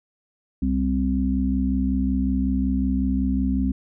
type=harmonic tone; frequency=65.41 Hz; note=C2; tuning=in tune; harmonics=1 / 3 / 4; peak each=-24 / -24 / -23 dBFS; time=0.62-3.72 s; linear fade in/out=5 ms; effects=none